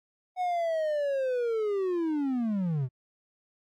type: linear sweep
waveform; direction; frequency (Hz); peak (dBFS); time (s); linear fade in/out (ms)
triangle; down; 740 to 120; -24; 0.36-2.89; 50
effects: AAC 64 kbps

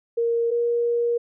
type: tone pair in turn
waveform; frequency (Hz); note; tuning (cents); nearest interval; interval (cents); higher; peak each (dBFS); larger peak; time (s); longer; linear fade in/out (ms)
sine; 466.2 / 473; A#4 / A#4; 0 / +25; unison; 25; second; -19; neither; 0.17-0.51 / 0.51-1.18; second; 10
effects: none

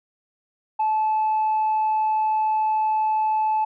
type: tone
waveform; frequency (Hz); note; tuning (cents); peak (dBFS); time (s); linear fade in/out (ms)
sine; 867; A5; -26; -17; 0.79-3.65; 10
effects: tanh soft clip ceiling -16 dBFS

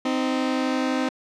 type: tone pair together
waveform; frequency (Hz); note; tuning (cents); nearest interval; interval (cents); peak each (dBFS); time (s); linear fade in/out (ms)
sawtooth; 259.3 / 311.1; C4 / D#4; -15 / 0; minor third; 315; -19 / -23; 0.05-1.09; 5
effects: low-pass 5000 Hz 12 dB/octave

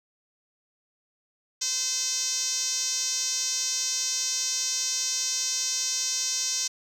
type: tone with band-pass filter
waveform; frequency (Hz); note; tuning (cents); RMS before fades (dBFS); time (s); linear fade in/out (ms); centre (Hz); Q
5% pulse; 515; C5; -28; -28; 1.61-6.68; 10; 6200; 3.4
effects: none

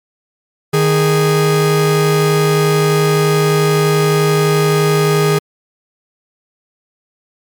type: tone pair together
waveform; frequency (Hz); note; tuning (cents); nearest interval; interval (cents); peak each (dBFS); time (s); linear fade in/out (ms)
45% pulse; 154.8 / 412.8; D#3 / G#4; -9 / -10; octave + perfect fourth; 1699; -13; 0.73-5.39; 10
effects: MP3 96 kbps

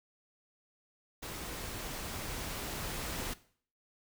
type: noise with level ramp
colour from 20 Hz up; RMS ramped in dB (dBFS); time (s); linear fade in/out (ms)
pink; -42 to -38; 1.22-3.34; 10
effects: noise-tail reverb RT60 0.5 s tail -17 dB re dry

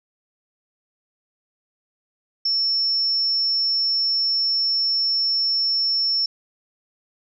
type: tone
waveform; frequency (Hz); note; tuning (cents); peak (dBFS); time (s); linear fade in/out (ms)
sine; 5400; E8; +41; -18; 2.45-6.26; 5
effects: none

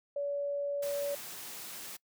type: tone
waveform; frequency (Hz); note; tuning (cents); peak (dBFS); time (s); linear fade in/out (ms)
sine; 570; C#5; +48; -31; 0.16-1.15; 5
type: high-pass noise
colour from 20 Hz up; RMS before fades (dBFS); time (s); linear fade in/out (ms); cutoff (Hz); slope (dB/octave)
white; -44; 0.82-1.97; 10; 110; 24
effects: noise-tail reverb RT60 0.1 s tail -23 dB re dry

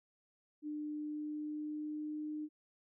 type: tone with pitch glide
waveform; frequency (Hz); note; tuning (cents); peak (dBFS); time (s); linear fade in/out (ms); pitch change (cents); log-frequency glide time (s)
sine; 300 to 303.7; D4 to D#4; +37 to -42; -38; 0.62-2.49; 50; +21; 0.92-2.3
effects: none

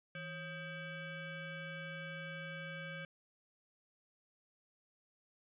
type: ring-modulated tone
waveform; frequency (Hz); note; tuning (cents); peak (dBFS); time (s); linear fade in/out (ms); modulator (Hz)
25% pulse; 708; F5; +23; -36; 0.15-3.05; 2; 870
effects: resampled to 8000 Hz

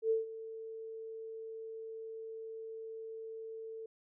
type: tone with ADSR envelope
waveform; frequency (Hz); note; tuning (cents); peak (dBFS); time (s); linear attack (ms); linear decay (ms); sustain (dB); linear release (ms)
sine; 446.3; A4; +25; -26; 0.02-3.86; 83; 150; -16; 4
effects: none

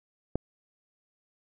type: click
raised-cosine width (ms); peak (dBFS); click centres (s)
2; -14; 0.356
effects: none

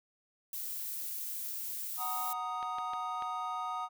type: noise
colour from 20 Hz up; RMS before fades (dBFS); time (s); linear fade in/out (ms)
violet; -39; 0.53-2.33; 2
type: chord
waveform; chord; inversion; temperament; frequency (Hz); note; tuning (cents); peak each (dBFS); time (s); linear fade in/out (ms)
triangle; D# minor; first; equal; 740 / 932.3 / 1244.5; F#5 / A#5 / D#6; 0 / 0 / 0; -38 / -39 / -35; 1.97-3.89; 50
type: clicks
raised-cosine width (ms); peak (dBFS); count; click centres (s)
0.3; -30; 4; 2.628 / 2.785 / 2.935 / 3.223
effects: none

